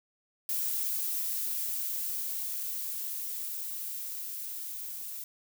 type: noise with level ramp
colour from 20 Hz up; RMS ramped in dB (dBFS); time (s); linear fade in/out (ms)
violet; -31 to -40; 0.49-5.24; 2
effects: none